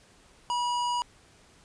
sine tone with hard clipping, 969 Hz, B5, 33 cents flat, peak -28 dBFS, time 0.5-1.02 s, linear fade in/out 0 ms, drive 17 dB, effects pink hiss -58 dBFS RMS until 1.64 s + resampled to 22050 Hz

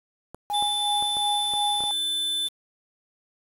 clicks, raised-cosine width 1 ms, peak -24 dBFS, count 7, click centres 0.346 / 0.625 / 1.025 / 1.169 / 1.537 / 1.806 / 1.838 s
sine tone with tremolo, 824 Hz, G#5, 14 cents flat, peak -23 dBFS, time 0.5-1.91 s, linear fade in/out 0 ms, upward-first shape sine, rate 2.8 Hz, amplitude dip 60%
square tone, 3520 Hz, A7, in tune, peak -25 dBFS, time 0.53-2.49 s, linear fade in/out 20 ms
effects resampled to 32000 Hz + 7-bit

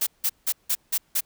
blue noise bursts, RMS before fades -23 dBFS, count 6, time 0.01-1.208 s, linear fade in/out 10 ms, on 58 ms, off 170 ms, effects pink hiss -65 dBFS RMS until 1.25 s

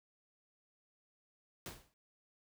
pink noise with exponential decay, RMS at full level -42 dBFS, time 1.66-1.94 s, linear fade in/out 1 ms, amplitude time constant 59 ms, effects none

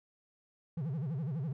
triangle tone with vibrato, 146.83 Hz, D3, in tune, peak -31 dBFS, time 0.77-1.53 s, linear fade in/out 5 ms, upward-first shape sine, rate 12 Hz, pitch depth 270 cents each way, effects none

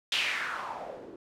blue noise with low-pass filter sweep, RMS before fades -34 dBFS, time 0.12-1.16 s, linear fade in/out 2 ms, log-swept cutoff 3300 to 340 Hz, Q 3.8, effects none

